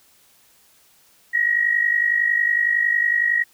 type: tone with amplitude modulation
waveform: sine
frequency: 1900 Hz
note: A#6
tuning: 33 cents sharp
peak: -13 dBFS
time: 1.33-3.44 s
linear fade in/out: 20 ms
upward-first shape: sine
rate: 50.9 Hz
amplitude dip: 70%
effects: white hiss -56 dBFS RMS until 3.53 s